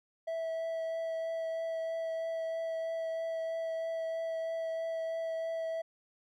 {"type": "tone with vibrato", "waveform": "triangle", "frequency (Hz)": 654, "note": "E5", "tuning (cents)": -14, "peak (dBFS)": -31, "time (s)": [0.27, 5.82], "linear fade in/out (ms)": 10, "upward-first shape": "triangle", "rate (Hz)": 3.1, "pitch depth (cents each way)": 11, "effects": []}